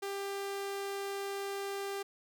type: tone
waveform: sawtooth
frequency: 396.5 Hz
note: G4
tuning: 20 cents sharp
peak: -32 dBFS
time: 0.02-2.03 s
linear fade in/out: 10 ms
effects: none